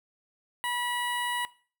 15% pulse tone with notch filter, 972 Hz, B5, 28 cents flat, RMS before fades -31 dBFS, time 0.64-1.45 s, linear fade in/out 0 ms, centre 5100 Hz, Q 0.86, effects noise-tail reverb RT60 0.4 s tail -19 dB re dry

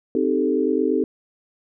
sine chord, A half-diminished seventh, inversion first, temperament equal, 261.6 / 311.1 / 392 / 440 Hz, C4 / Eb4 / G4 / A4, 0 / 0 / 0 / 0 cents, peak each -23 dBFS, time 0.15-1.04 s, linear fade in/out 2 ms, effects none

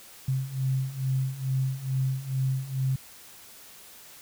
sine beating tone pair, 130.81 / 133.11 Hz, C3 / C3, 0 / +30 cents, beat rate 2.3 Hz, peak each -30 / -27 dBFS, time 0.28-2.96 s, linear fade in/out 5 ms, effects white hiss -49 dBFS RMS until 4.21 s

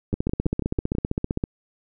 two click trains, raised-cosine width 3 ms, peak -10 / -13 dBFS, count 21 / 6, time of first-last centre 0.14-1.439 / 0.13-0.951 s, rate 15.4 / 6.09 Hz, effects none

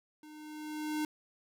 square tone with level ramp, 304.9 Hz, D#4, 35 cents flat, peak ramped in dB -51 to -31 dBFS, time 0.23-1.05 s, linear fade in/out 2 ms, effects none

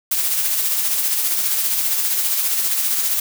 blue noise with tremolo, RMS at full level -18 dBFS, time 0.11-3.2 s, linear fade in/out 5 ms, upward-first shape sine, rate 15 Hz, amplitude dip 35%, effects none

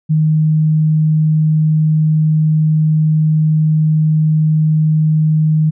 sine tone, 155.56 Hz, D#3, in tune, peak -9 dBFS, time 0.09-5.71 s, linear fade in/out 20 ms, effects none

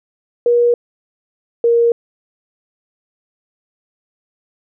sine tone pair in turn, 478.2 / 468.6 Hz, A#4 / A#4, +44 / +9 cents, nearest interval unison, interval 35 cents, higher first, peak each -9 dBFS, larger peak neither, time 0.46-0.74 / 1.64-1.92 s, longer neither, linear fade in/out 2 ms, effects none

